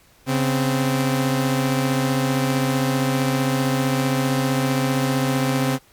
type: tone pair together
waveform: sawtooth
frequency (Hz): 137.09 / 258.8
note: C#3 / C4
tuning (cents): -19 / -19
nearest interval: major seventh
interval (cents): 1100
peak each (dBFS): -17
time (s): 0.26-5.79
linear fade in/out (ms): 50
effects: pink hiss -54 dBFS RMS until 5.92 s + MP3 96 kbps